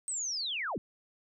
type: linear sweep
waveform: sine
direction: down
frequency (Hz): 8360 to 130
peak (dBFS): -32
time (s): 0.08-0.78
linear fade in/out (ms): 0
effects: none